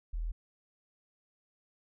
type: tone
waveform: sine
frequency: 40.75 Hz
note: E1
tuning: 19 cents flat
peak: -32 dBFS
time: 0.13-0.32 s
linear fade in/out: 10 ms
effects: none